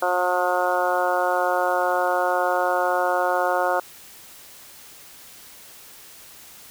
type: harmonic tone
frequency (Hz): 179.8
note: F#3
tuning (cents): -49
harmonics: 2 / 3 / 4 / 5 / 6 / 7 / 8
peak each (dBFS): -30 / -24 / -24 / -27 / -30 / -29 / -28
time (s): 0.02-3.8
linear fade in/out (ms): 5
effects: white hiss -45 dBFS RMS until 6.7 s